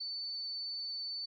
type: tone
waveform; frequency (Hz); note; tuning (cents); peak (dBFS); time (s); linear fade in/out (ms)
sine; 4509; C#8; +29; -37; 0-1.26; 10
effects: none